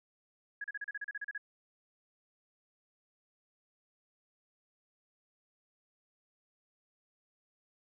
sine tone bursts, 1668 Hz, G#6, 7 cents sharp, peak -36 dBFS, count 12, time 0.61-1.379 s, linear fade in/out 5 ms, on 32 ms, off 35 ms, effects none

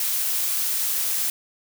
blue noise, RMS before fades -24 dBFS, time 0-1.3 s, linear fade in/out 2 ms, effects none

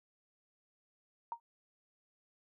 sine tone with exponential decay, 932 Hz, A#5, 1 cent flat, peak -32 dBFS, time 1.32-1.4 s, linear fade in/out 1 ms, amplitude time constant 16 ms, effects none

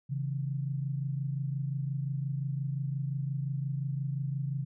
sine tone pair together, 135.28 / 161 Hz, C#3 / E3, -42 / -41 cents, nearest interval minor third, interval 301 cents, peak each -31 / -37 dBFS, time 0.09-4.65 s, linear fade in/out 20 ms, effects none

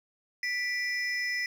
triangle tone cluster, 1972 / 2372 / 5180 Hz, B6 / D7 / E8, -3 / +17 / -31 cents, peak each -28 / -37 / -36 dBFS, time 0.43-1.46 s, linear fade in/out 2 ms, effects none

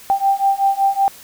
sine beating tone pair, 784 / 789.3 Hz, G5 / G5, 0 / +12 cents, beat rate 5.3 Hz, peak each -17 / -16 dBFS, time 0.1-1.08 s, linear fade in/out 0 ms, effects white hiss -41 dBFS RMS until 1.23 s

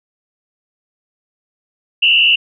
sine tone with frequency modulation, 2809 Hz, F7, 9 cents sharp, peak -8 dBFS, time 2.02-2.36 s, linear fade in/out 10 ms, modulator 77.2 Hz, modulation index 1.9, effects none

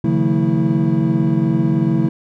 triangle tone cluster, 136.9 / 154.8 / 177.2 / 223.6 / 326.4 Hz, C#3 / D#3 / F3 / A3 / E4, -21 / -9 / +25 / +28 / -17 cents, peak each -18 dBFS, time 0.04-2.09 s, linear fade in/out 5 ms, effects none

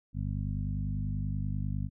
harmonic tone with a mistuned harmonic, 50.1 Hz, G1, 38 cents sharp, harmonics 1 / 2 / 3 / 4 / 5, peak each -35 / -34 / -36 / -40 / -43 dBFS, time 0.13-1.9 s, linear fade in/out 50 ms, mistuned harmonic 1, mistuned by +20 cents, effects none

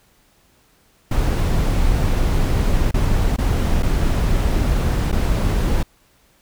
brown noise with dropouts, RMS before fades -17 dBFS, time 1.11-5.83 s, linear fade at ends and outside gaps 5 ms, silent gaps 2.911-2.941 / 3.364-3.384 / 3.825-3.829 / 5.117-5.125 s, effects pink hiss -57 dBFS RMS until 6.41 s

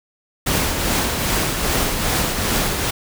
pink noise with tremolo, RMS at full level -18 dBFS, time 0.46-2.91 s, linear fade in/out 10 ms, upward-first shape triangle, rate 2.5 Hz, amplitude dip 45%, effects none

